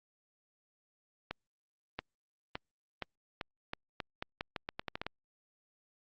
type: accelerating click train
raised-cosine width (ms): 0.3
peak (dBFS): -20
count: 16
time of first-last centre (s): 1.31-5.066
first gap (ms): 680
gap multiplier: 0.83
effects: low-pass 5000 Hz 12 dB/octave + Opus 48 kbps